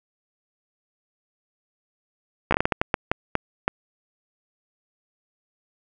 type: slowing click train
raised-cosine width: 0.5 ms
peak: -4 dBFS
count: 12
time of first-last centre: 2.51-3.68 s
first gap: 14 ms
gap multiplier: 1.37
effects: none